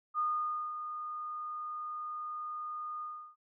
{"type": "tone with ADSR envelope", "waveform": "sine", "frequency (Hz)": 1225, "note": "D#6", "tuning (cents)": -27, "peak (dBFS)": -28, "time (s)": [0.14, 3.36], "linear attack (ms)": 47, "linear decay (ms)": 540, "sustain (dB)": -9, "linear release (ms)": 340, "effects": []}